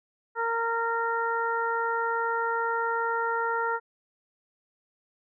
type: harmonic tone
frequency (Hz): 461.2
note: A#4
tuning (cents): -19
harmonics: 1 / 2 / 3 / 4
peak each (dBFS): -31 / -29 / -29 / -37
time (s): 0.35-3.8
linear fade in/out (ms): 50
effects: none